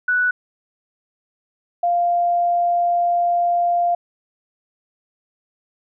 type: tone pair in turn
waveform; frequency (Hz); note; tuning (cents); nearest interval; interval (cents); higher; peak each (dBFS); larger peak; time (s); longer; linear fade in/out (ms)
sine; 1480 / 697; F#6 / F5; 0 / -4; octave + minor second; 1304; first; -15 / -15; neither; 0.08-0.31 / 1.83-3.95; second; 5
effects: none